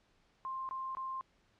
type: tone bursts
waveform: sine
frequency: 1054 Hz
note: C6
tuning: 12 cents sharp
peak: -37 dBFS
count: 3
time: 0.45-1.21 s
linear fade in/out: 0 ms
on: 240 ms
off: 20 ms
effects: pink hiss -71 dBFS RMS until 1.59 s + low-pass 5000 Hz 12 dB/octave